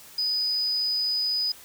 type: tone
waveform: sine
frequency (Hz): 4978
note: D#8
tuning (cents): 0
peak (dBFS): -23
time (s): 0.18-1.52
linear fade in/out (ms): 5
effects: white hiss -48 dBFS RMS until 1.64 s